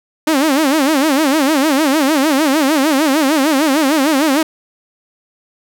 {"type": "tone with vibrato", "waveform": "sawtooth", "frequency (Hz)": 291, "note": "D4", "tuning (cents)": -16, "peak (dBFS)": -7, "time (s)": [0.27, 4.43], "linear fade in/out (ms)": 5, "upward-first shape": "sine", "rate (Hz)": 6.6, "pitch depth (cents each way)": 180, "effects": []}